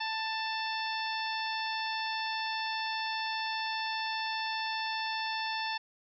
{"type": "harmonic tone", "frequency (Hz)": 885, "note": "A5", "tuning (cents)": 10, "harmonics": [1, 2, 3, 4, 5, 6], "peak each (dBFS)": [-35, -38, -40, -41, -42, -43], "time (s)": [0, 5.78], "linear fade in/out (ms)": 10, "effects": []}